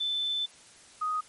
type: tone pair in turn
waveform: sine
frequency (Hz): 3523 / 1248.4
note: A7 / D#6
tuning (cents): +1 / +5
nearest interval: octave + tritone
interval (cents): 1796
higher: first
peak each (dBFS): -27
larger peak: neither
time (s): 0-0.46 / 1.01-1.21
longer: first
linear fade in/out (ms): 10
effects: white hiss -54 dBFS RMS until 1.28 s + MP3 48 kbps